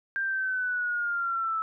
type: linear sweep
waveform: sine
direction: down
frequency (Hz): 1593 to 1307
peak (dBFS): -26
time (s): 0.16-1.62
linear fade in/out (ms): 0
effects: none